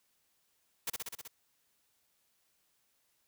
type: noise with echo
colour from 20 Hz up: white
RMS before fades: -35 dBFS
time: 0.87-0.9 s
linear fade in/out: 5 ms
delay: 63 ms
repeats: 6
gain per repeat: -2 dB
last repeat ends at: 1.278 s
effects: white hiss -75 dBFS RMS until 3.27 s